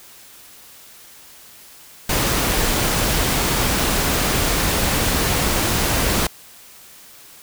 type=noise; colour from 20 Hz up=pink; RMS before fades=-19 dBFS; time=2.09-6.27 s; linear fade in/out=5 ms; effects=white hiss -44 dBFS RMS until 7.42 s